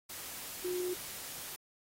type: tone in noise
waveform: sine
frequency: 361 Hz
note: F#4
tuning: 43 cents flat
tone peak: -33 dBFS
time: 0.64-0.94 s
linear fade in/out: 10 ms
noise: white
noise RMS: -44 dBFS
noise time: 0.09-1.56 s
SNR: +8 dB
effects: AAC 48 kbps